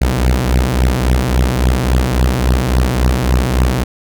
sawtooth beating tone pair, 61.1 / 64.7 Hz, B1 / C2, -18 / -19 cents, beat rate 3.6 Hz, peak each -10 dBFS, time 0.01-3.84 s, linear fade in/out 10 ms, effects none

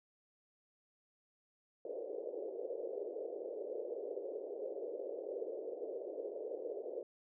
pink band-pass noise, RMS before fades -43 dBFS, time 1.85-7.03 s, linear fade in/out 2 ms, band 390 to 550 Hz, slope 48 dB/octave, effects none

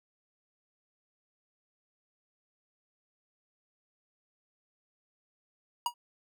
square tone with exponential decay, 958 Hz, A#5, 47 cents sharp, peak -24 dBFS, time 5.86-5.94 s, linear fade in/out 2 ms, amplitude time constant 16 ms, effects none

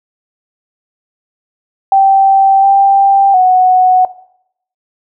sine tone with pitch steps, 779 / 788 / 739 Hz, G5 / G5 / F#5, -11 / +9 / -2 cents, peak -4 dBFS, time 1.92-4.05 s, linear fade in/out 2 ms, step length 710 ms, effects noise-tail reverb RT60 0.7 s tail -17 dB re dry

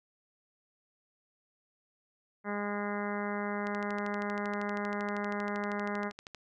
harmonic tone, 205 Hz, G#3, 22 cents flat, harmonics 1 / 2 / 3 / 4 / 5 / 6 / 7 / 8 / 9 / 10, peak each -36 / -39 / -41 / -42 / -43 / -44 / -44 / -45 / -46 / -46 dBFS, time 2.44-6.12 s, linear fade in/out 50 ms
click train, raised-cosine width 0.2 ms, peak -27 dBFS, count 35, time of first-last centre 3.67-6.347 s, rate 12.7 Hz
effects none

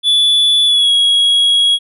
triangle tone with pitch glide, 3450 to 3317 Hz, A7 to G#7, -35 to -3 cents, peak -7 dBFS, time 0.03-1.79 s, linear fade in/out 50 ms, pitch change -68 cents, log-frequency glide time 0.66-0.91 s, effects resampled to 32000 Hz

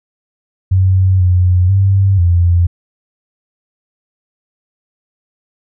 sine tone with pitch steps, 94 / 90.4 / 97.4 / 86.9 Hz, F#2 / F#2 / G2 / F2, +28 / -40 / -11 / -8 cents, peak -7 dBFS, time 0.71-2.67 s, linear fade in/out 10 ms, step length 490 ms, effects none

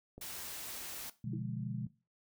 click, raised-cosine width 2 ms, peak -35 dBFS, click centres 0.18 s
white noise, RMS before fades -44 dBFS, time 0.21-1.1 s, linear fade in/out 5 ms
sine chord, B diminished seventh, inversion none, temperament equal, 123.47 / 146.83 / 174.61 / 207.7 Hz, B2 / D3 / F3 / Ab3, 0 / 0 / 0 / 0 cents, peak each -40 / -43 / -43 / -42 dBFS, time 1.24-1.87 s, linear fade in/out 5 ms
sine tone with exponential decay, 322.1 Hz, E4, 40 cents flat, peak -38 dBFS, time 1.33-1.45 s, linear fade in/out 5 ms, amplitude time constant 26 ms
effects noise-tail reverb RT60 0.3 s tail -17 dB re dry

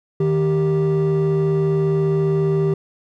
triangle tone pair together, 155.56 / 392 Hz, D#3 / G4, 0 / 0 cents, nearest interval octave + major third, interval 1600 cents, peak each -15 dBFS, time 0.2-2.74 s, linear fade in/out 5 ms, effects tanh soft clip ceiling -10 dBFS

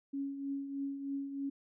sine tone with tremolo, 277.2 Hz, C#4, in tune, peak -33 dBFS, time 0.13-1.5 s, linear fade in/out 10 ms, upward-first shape triangle, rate 3.2 Hz, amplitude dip 60%, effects none

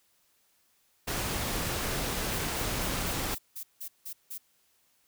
pink noise, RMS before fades -32 dBFS, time 1.07-3.35 s, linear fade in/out 10 ms
violet noise bursts, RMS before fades -39 dBFS, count 9, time 2.31-4.381 s, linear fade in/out 10 ms, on 79 ms, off 170 ms
effects white hiss -69 dBFS RMS until 5.07 s

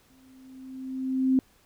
sine tone with exponential growth, 261.6 Hz, C4, in tune, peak -17 dBFS, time 0.1-1.39 s, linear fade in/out 1 ms, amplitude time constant 280 ms, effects pink hiss -62 dBFS RMS until 1.65 s

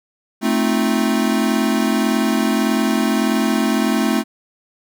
square chord, F dominant seventh, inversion first, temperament equal, 220 / 261.6 / 311.1 / 349.2 Hz, A3 / C4 / Eb4 / F4, 0 / 0 / 0 / 0 cents, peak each -19 / -21 / -24 / -25 dBFS, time 0.41-4.24 s, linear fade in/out 50 ms, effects none

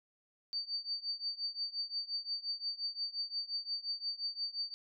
sine tone with tremolo, 4600 Hz, D8, 37 cents flat, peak -32 dBFS, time 0.53-4.74 s, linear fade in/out 0 ms, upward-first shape triangle, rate 5.7 Hz, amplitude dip 95%, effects none

